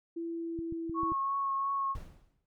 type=tone with pitch glide; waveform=sine; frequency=334.7 to 329.3 Hz; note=E4 to E4; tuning=+26 to -2 cents; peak=-34 dBFS; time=0.16-1.13 s; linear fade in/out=10 ms; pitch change=-28 cents; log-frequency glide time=0.26-0.99 s
type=clicks; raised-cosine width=5 ms; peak=-31 dBFS; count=5; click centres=0.59 / 0.724 / 0.896 / 1.033 / 1.12 s
type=tone with vibrato; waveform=sine; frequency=1098 Hz; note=C#6; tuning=17 cents flat; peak=-29 dBFS; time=0.94-1.96 s; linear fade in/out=50 ms; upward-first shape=triangle; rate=2.9 Hz; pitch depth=19 cents each way
type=noise with exponential decay; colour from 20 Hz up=brown; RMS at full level=-40 dBFS; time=1.95-2.46 s; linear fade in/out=2 ms; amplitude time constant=110 ms
effects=none